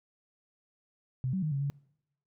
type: tone with pitch steps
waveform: sine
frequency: 129.3 / 189 / 154 / 138.7 / 141.2 Hz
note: C3 / F#3 / D#3 / C#3 / C#3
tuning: -20 / +37 / -17 / +1 / +32 cents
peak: -28 dBFS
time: 1.24-1.7 s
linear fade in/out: 0 ms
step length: 92 ms
effects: noise-tail reverb RT60 0.8 s tail -24 dB re dry